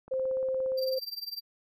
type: click train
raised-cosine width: 1 ms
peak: -35 dBFS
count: 12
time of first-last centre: 0.08-0.72 s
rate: 17.2 Hz
type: tone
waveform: sine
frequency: 523.3 Hz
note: C5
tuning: in tune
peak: -27 dBFS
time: 0.11-0.99 s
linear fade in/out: 10 ms
type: tone with tremolo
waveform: square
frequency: 4699 Hz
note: D8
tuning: in tune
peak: -33 dBFS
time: 0.77-1.41 s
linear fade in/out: 20 ms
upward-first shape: sine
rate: 20 Hz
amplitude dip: 90%
effects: none